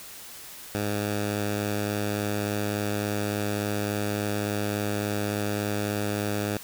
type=tone; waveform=10% pulse; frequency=103.5 Hz; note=G#2; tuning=5 cents flat; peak=-18 dBFS; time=0.75-6.57 s; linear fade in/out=0 ms; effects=white hiss -43 dBFS RMS until 6.63 s